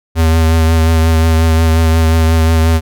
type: tone with vibrato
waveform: square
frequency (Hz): 81.1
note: E2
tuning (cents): -28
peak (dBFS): -8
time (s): 0.15-2.81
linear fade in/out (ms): 50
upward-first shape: triangle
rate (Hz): 5.6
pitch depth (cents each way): 27
effects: none